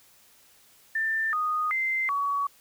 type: tone with pitch steps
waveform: sine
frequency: 1784 / 1238 / 2079 / 1129 Hz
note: A6 / D#6 / C7 / C#6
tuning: +23 / -9 / -12 / +31 cents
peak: -24 dBFS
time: 0.95-2.47 s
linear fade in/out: 5 ms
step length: 380 ms
effects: white hiss -58 dBFS RMS until 2.6 s